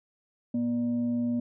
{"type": "tone with frequency modulation", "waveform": "sine", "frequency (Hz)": 240, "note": "B3", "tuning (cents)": -49, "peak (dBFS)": -25, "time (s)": [0.54, 1.4], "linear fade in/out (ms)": 5, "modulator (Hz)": 353, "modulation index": 0.31, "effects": []}